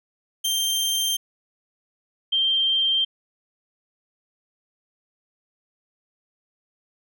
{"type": "tone pair in turn", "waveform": ["sawtooth", "sine"], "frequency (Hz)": [3158, 3158], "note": ["G7", "G7"], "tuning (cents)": [12, 12], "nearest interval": "unison", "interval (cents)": 0, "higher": "neither", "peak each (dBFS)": [-18, -18], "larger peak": "neither", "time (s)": [[0.44, 1.17], [2.32, 3.05]], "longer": "neither", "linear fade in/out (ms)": 10, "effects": []}